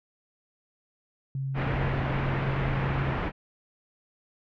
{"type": "tone", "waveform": "sine", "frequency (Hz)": 135.1, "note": "C#3", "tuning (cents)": -44, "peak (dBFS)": -28, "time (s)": [1.35, 3.17], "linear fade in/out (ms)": 2}
{"type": "low-pass noise", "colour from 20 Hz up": "pink", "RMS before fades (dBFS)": -30, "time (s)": [1.54, 3.32], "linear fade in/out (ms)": 50, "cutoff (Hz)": 2400, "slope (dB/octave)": 24}
{"effects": []}